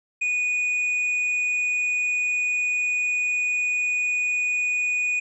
sine tone with tanh clipping, 2469 Hz, D#7, 14 cents flat, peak -22 dBFS, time 0.21-5.2 s, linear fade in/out 10 ms, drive 4 dB, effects resampled to 22050 Hz

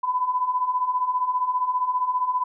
sine beating tone pair, 991 / 1006 Hz, B5 / B5, +6 / +32 cents, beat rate 15 Hz, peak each -27 / -22 dBFS, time 0.03-2.44 s, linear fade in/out 10 ms, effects none

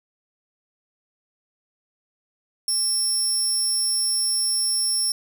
20% pulse tone, 5400 Hz, E8, 41 cents sharp, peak -15 dBFS, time 2.68-5.12 s, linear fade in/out 2 ms, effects none

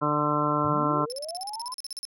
harmonic tone, 148.7 Hz, D3, 22 cents sharp, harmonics 1 / 2 / 3 / 4 / 5 / 6 / 7 / 8 / 9, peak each -31 / -29 / -34 / -31 / -37 / -38 / -27 / -36 / -29 dBFS, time 0.01-1.06 s, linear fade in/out 20 ms
sine linear sweep, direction up, 85.3 to 1040 Hz, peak -34 dBFS, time 0.64-1.74 s, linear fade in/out 10 ms
30% pulse tone bursts, 5274 Hz, E8, in tune, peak -29 dBFS, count 16, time 1.1-2.052 s, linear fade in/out 0 ms, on 22 ms, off 40 ms
effects none

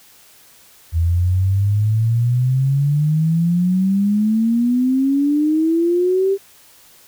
sine exponential sweep, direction up, 81.4 to 397 Hz, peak -13 dBFS, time 0.92-6.38 s, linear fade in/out 50 ms, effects white hiss -48 dBFS RMS until 7.07 s

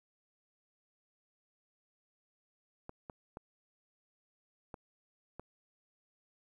clicks, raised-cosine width 1 ms, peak -30 dBFS, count 5, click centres 2.894 / 3.098 / 3.371 / 4.742 / 5.396 s, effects 11-bit

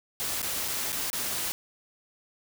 white noise with dropouts, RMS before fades -31 dBFS, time 0.2-1.52 s, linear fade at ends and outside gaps 0 ms, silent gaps 0.418-0.428 / 0.679-0.683 / 0.921-0.928 / 1.101-1.131 s, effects none

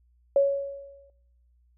sine tone with exponential decay, 557 Hz, C#5, 8 cents sharp, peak -15 dBFS, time 0.36-1.1 s, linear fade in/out 2 ms, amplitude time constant 160 ms, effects noise-tail reverb RT60 0.8 s tail -20 dB re dry + added 60 Hz sine -60 dBFS peak until 1.77 s

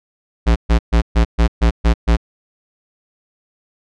square tone bursts, 57.3 Hz, A#1, 29 cents flat, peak -10 dBFS, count 8, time 0.46-2.17 s, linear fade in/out 20 ms, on 100 ms, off 130 ms, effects low-pass 5000 Hz 12 dB/octave

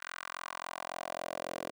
10% pulse tone with high-pass filter sweep, 43.65 Hz, F1, in tune, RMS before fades -41 dBFS, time 0-1.71 s, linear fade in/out 20 ms, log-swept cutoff 1500 to 440 Hz, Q 2.5, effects none

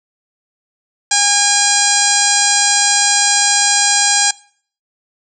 harmonic tone with a mistuned harmonic, 815 Hz, G#5, 33 cents flat, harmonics 1 / 2 / 3 / 4 / 5 / 6 / 7 / 8 / 9 / 10, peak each -19 / -19 / -23 / -23 / -21 / -20 / -20 / -22 / -18 / -20 dBFS, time 1.11-4.31 s, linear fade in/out 5 ms, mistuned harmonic 3, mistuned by -26 cents, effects noise-tail reverb RT60 0.5 s tail -21 dB re dry

